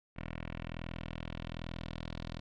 10% pulse tone with low-pass filter sweep, 41.2 Hz, E1, in tune, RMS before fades -42 dBFS, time 0.16-2.4 s, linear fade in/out 10 ms, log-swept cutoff 2400 to 4100 Hz, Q 2.3, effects none

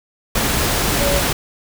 sine tone in noise, 567 Hz, C#5, 39 cents sharp, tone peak -19 dBFS, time 1-1.2 s, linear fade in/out 5 ms, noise pink, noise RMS -18 dBFS, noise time 0.35-1.33 s, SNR -4 dB, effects none

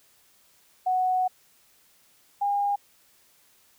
sine tone pair in turn, 740 / 809.9 Hz, F#5 / G#5, 0 / -44 cents, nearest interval major second, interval 156 cents, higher second, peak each -21 / -22 dBFS, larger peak first, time 0.86-1.28 / 2.41-2.76 s, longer first, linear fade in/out 10 ms, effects white hiss -61 dBFS RMS until 3.78 s

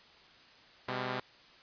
5% pulse tone pair together, 127.04 / 201.4 Hz, B2 / G3, +49 / +47 cents, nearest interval minor sixth, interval 798 cents, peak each -24 / -27 dBFS, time 0.88-1.2 s, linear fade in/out 5 ms, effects white hiss -58 dBFS RMS until 1.62 s + resampled to 11025 Hz

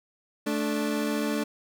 30% pulse tone pair together, 218.5 / 293.5 Hz, A3 / D4, -12 / -1 cents, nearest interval perfect fourth, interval 511 cents, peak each -26 dBFS, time 0.46-1.44 s, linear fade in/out 10 ms, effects none

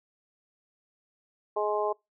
harmonic tone, 209.8 Hz, G#3, 18 cents sharp, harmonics 2 / 3 / 4 / 5, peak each -29 / -31 / -32 / -33 dBFS, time 1.56-1.93 s, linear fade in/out 10 ms, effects noise-tail reverb RT60 0.2 s tail -25 dB re dry

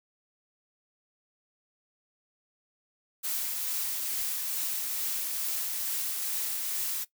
blue noise with tremolo, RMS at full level -31 dBFS, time 3.23-7.05 s, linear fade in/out 20 ms, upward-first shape triangle, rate 2.3 Hz, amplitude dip 25%, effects noise-tail reverb RT60 0.1 s tail -17 dB re dry

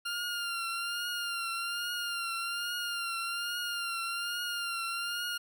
20% pulse tone with vibrato, 1396.9 Hz, F6, in tune, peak -28 dBFS, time 0.05-5.38 s, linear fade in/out 10 ms, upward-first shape triangle, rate 1.2 Hz, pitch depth 51 cents each way, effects none

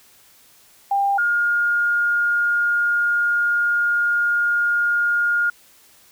sine tone pair in turn, 797 / 1420.1 Hz, G5 / F6, +28 / +29 cents, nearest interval minor seventh, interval 1001 cents, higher second, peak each -16 dBFS, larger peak neither, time 0.91-1.18 / 1.18-5.5 s, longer second, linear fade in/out 5 ms, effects white hiss -52 dBFS RMS until 6.11 s

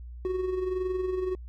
triangle tone with amplitude modulation, 370 Hz, F#4, in tune, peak -23 dBFS, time 0.25-1.35 s, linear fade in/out 0 ms, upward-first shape sine, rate 21.6 Hz, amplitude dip 50%, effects added 60 Hz sine -39 dBFS peak until 1.48 s

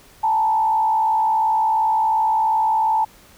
sine tone with frequency modulation, 880 Hz, A5, in tune, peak -15 dBFS, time 0.23-3.05 s, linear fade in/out 10 ms, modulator 62.8 Hz, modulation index 0.64, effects pink hiss -49 dBFS RMS until 3.37 s

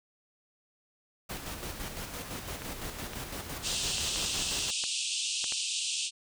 pink noise with tremolo, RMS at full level -38 dBFS, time 1.29-4.71 s, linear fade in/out 10 ms, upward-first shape square, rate 5.9 Hz, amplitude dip 40%
clicks, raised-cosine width 0.3 ms, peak -23 dBFS, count 8, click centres 2.62 / 3.134 / 3.982 / 4.16 / 4.357 / 4.839 / 5.442 / 5.523 s
pink band-pass noise, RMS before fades -33 dBFS, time 3.62-6.11 s, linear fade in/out 50 ms, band 2600 to 9100 Hz, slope 96 dB/octave
effects none

